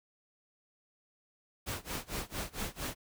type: noise with tremolo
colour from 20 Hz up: pink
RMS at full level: -36 dBFS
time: 1.66-2.95 s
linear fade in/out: 20 ms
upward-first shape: sine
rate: 4.4 Hz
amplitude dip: 95%
effects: none